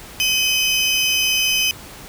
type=tone pair together; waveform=30% pulse; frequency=2531 / 3046 Hz; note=D#7 / F#7; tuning=+29 / +50 cents; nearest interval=minor third; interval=321 cents; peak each=-16 dBFS; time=0.2-1.71 s; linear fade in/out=0 ms; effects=pink hiss -38 dBFS RMS until 2.08 s